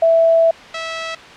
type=tone pair in turn; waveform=sine / 5% pulse; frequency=659.3 / 653.2 Hz; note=E5 / E5; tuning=0 / -16 cents; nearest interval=unison; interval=16 cents; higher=first; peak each=-9 dBFS; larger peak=neither; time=0.02-0.51 / 0.74-1.15 s; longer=first; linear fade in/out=5 ms; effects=white hiss -37 dBFS RMS until 1.36 s + low-pass 3000 Hz 12 dB/octave